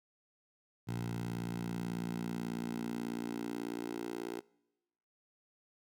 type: tone with high-pass filter sweep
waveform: 10% pulse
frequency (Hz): 58.27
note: A#1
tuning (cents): 0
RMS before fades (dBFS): -39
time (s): 0.87-4.41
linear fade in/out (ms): 20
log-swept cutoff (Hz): 120 to 370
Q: 2.8
effects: noise-tail reverb RT60 1.0 s tail -25 dB re dry